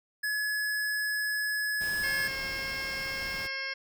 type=tone; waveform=square; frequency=1698 Hz; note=G#6; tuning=38 cents sharp; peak=-29 dBFS; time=0.23-2.28 s; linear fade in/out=10 ms
type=noise; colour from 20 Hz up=pink; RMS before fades=-43 dBFS; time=1.8-3.48 s; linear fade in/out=20 ms
type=harmonic tone; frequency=538 Hz; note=C5; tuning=48 cents sharp; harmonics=1 / 2 / 3 / 4 / 5 / 6 / 8 / 9 / 10; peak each=-46 / -47 / -37 / -36 / -46 / -48 / -48 / -45 / -41 dBFS; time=2.03-3.74 s; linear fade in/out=10 ms
effects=none